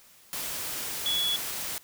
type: tone in noise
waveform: sine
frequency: 3381 Hz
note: G#7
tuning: 30 cents sharp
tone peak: -25 dBFS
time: 1.06-1.36 s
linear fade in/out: 0 ms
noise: white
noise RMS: -34 dBFS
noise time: 0.33-1.78 s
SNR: +6 dB
effects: white hiss -56 dBFS RMS until 1.83 s